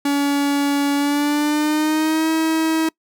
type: tone with pitch glide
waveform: 45% pulse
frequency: 283.8 to 320.4 Hz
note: C#4 to E4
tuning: +41 to -49 cents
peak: -16 dBFS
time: 0.05-2.89 s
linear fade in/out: 5 ms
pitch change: +210 cents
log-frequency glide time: 0.95-2.3 s
effects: noise-tail reverb RT60 0.1 s tail -25 dB re dry